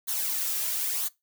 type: noise with flanger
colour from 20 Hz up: blue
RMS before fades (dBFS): -29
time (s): 0.07-1.09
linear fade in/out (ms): 20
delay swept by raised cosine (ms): 0.38 to 2.78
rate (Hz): 1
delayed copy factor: -0.6
effects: noise-tail reverb RT60 0.2 s tail -21 dB re dry